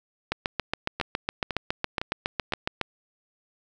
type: two click trains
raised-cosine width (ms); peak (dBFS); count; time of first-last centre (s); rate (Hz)
0.3; -9 / -13; 19 / 4; 0.32-2.813 / 1-2.523; 7.22 / 1.97
effects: none